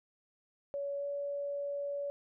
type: tone with pitch glide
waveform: sine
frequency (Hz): 564 to 568.6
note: C#5 to C#5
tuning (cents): +30 to +44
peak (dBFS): -34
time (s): 0.74-2.1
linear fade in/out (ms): 0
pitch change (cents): +14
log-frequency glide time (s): 0.97-1.05
effects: none